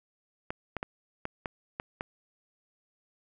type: clicks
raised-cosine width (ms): 0.5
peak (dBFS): -18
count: 7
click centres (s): 0.505 / 0.767 / 0.829 / 1.254 / 1.458 / 1.799 / 2.009
effects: none